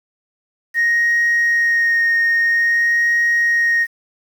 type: tone with vibrato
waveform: sine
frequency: 1864.7 Hz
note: A#6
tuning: in tune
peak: -11 dBFS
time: 0.74-3.87 s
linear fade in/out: 50 ms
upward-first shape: sine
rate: 0.5 Hz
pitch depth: 12 cents each way
effects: tanh soft clip ceiling -10 dBFS + 7-bit

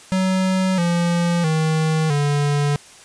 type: tone with pitch steps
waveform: square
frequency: 187.8 / 172.21 / 157.92 / 144.81 Hz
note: F#3 / F3 / D#3 / D3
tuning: +26 / -24 / +26 / -24 cents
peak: -17 dBFS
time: 0.12-2.76 s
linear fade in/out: 0 ms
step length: 660 ms
effects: white hiss -44 dBFS RMS until 3.04 s + resampled to 22050 Hz

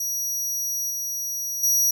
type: tone with level steps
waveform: sawtooth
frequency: 5780 Hz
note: F#8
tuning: 41 cents flat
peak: -22 / -24 / -15 dBFS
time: 0-1.91 s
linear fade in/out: 5 ms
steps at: 0.9 / 1.63 s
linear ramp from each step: 5 ms
effects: none

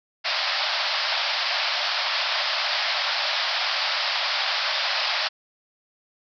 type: band-pass noise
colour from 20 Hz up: white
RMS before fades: -25 dBFS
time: 0.24-5.29 s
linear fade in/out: 20 ms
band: 570 to 5200 Hz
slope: 96 dB/octave
effects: none

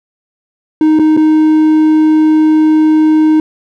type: tone with dropouts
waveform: triangle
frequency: 311.1 Hz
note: D#4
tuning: in tune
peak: -3 dBFS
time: 0.81-3.4 s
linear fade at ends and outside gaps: 2 ms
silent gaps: 0.99-0.995 / 1.167-1.173 s
effects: none

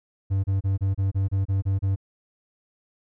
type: tone bursts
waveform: triangle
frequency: 97.1 Hz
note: G2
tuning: 16 cents flat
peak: -18 dBFS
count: 10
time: 0.3-1.961 s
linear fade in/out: 20 ms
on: 140 ms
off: 29 ms
effects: none

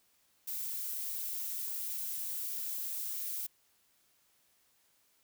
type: noise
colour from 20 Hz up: violet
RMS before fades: -38 dBFS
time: 0.47-3.47 s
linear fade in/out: 10 ms
effects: white hiss -71 dBFS RMS until 5.23 s

